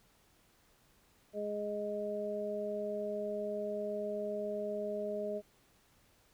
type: harmonic tone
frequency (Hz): 207.7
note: G#3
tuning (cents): 0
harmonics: 1 / 2 / 3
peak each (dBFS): -43 / -39 / -37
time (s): 1.33-5.42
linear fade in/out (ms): 50
effects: pink hiss -68 dBFS RMS until 6.33 s

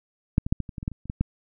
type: clicks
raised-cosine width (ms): 5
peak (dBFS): -6 / -16 / -8 / -15 / -24 / -21 / -22 / -13 / -26 / -30 / -17 / -10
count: 12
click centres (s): 0.381 / 0.465 / 0.525 / 0.603 / 0.692 / 0.782 / 0.829 / 0.879 / 0.917 / 1.056 / 1.099 / 1.21
effects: none

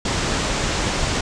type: low-pass noise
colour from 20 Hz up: pink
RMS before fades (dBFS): -22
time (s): 0.05-1.21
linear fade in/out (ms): 5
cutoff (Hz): 8100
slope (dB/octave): 48
effects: none

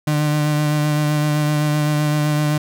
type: tone with vibrato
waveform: 35% pulse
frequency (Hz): 150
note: D3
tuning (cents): +37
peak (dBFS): -14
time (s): 0.07-2.58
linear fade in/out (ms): 5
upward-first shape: sine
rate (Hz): 7.8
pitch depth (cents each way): 18
effects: none

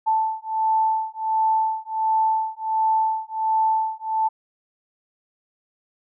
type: beating tone pair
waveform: sine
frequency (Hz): 880 / 881.4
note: A5 / A5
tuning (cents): 0 / +3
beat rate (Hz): 1.4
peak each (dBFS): -22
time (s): 0.06-4.29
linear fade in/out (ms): 20
effects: none

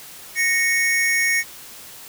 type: tone pair together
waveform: square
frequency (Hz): 1858 / 2212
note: A#6 / C#7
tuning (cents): -6 / -4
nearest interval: minor third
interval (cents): 302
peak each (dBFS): -21 / -20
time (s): 0.35-1.44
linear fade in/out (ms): 50
effects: white hiss -40 dBFS RMS until 2.08 s

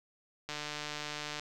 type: click train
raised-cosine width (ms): 0.2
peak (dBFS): -21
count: 136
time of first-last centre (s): 0.49-1.396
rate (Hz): 149
effects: none

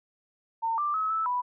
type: tone with pitch steps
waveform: sine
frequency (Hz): 908 / 1181 / 1285 / 1312 / 987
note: A#5 / D6 / E6 / E6 / B5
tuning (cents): -46 / +9 / -45 / -9 / -1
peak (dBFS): -25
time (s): 0.62-1.42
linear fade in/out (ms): 20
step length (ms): 160
effects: none

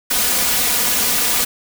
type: noise with comb filter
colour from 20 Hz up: white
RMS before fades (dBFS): -17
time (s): 0.1-1.45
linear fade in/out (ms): 10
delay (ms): 4.1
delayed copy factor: +0.6
effects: none

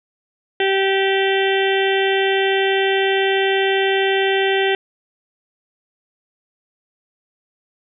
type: harmonic tone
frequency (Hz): 387.9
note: G4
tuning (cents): -18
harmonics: 1 / 2 / 4 / 5 / 6 / 7 / 8 / 9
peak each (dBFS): -17 / -23 / -25 / -24 / -30 / -27 / -26 / -31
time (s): 0.6-4.75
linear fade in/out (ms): 2
effects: none

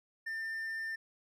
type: tone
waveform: triangle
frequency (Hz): 1796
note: A6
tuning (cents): +35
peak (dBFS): -34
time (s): 0.26-0.96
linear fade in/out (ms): 10
effects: none

